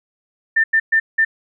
sine tone bursts at uneven times, 1791 Hz, A6, 30 cents sharp, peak -11 dBFS, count 4, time 0.56-0.64 / 0.73-0.8 / 0.92-1 / 1.18-1.25 s, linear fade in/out 10 ms, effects none

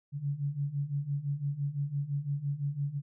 sine beating tone pair, 139.1 / 145 Hz, C#3 / D3, +6 / -22 cents, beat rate 5.9 Hz, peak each -35 / -32 dBFS, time 0.12-3.02 s, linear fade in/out 50 ms, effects none

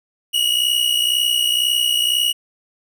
45% pulse tone pair together, 2867 / 2929 Hz, F7 / F#7, +45 / -18 cents, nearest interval unison, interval 37 cents, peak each -18 dBFS, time 0.33-2.33 s, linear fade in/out 20 ms, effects none

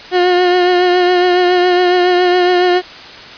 30% pulse tone with vibrato, 359.2 Hz, F4, 49 cents sharp, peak -6 dBFS, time 0.11-2.82 s, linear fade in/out 50 ms, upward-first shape triangle, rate 7.2 Hz, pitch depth 33 cents each way, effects white hiss -32 dBFS RMS until 3.37 s + resampled to 11025 Hz

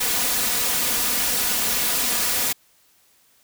white noise with comb filter, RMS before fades -22 dBFS, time 0-2.53 s, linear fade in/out 10 ms, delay 4.1 ms, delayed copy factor +0.6, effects white hiss -59 dBFS RMS until 3.43 s

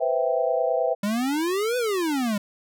sine chord, C major seventh, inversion third, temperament equal, 493.9 / 523.3 / 659.3 / 784 Hz, B4 / C5 / E5 / G5, 0 / 0 / 0 / 0 cents, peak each -26 / -26 / -24 / -29 dBFS, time 0-0.95 s, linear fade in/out 20 ms
square exponential two-way sweep, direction up then down, 197.6 to 507 to 197.6 Hz, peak -23 dBFS, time 1.03-2.38 s, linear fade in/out 5 ms, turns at 1.77 s
effects none

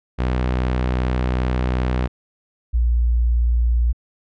sawtooth / sine tone pair in turn, 62.6 / 58.92 Hz, B1 / A#1, +24 / +19 cents, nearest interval minor second, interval 105 cents, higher first, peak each -14 dBFS, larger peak neither, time 0.18-2.08 / 2.73-3.93 s, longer first, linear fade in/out 20 ms, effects low-pass 3000 Hz 12 dB/octave

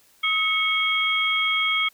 sine tone cluster, 1273 / 2207 / 3252 Hz, D#6 / C#7 / G#7, +39 / -8 / -37 cents, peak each -27 / -22 / -24 dBFS, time 0.23-1.89 s, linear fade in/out 10 ms, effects white hiss -58 dBFS RMS until 1.93 s

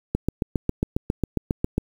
click train, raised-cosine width 3 ms, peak -8 dBFS, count 13, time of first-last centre 0.15-1.78 s, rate 7.36 Hz, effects 7-bit

